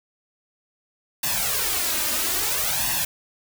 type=noise with flanger; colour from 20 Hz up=white; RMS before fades=-24 dBFS; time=1.23-3.05 s; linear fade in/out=5 ms; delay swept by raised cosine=1.1 to 3.3 ms; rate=0.6 Hz; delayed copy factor=+0.8; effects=none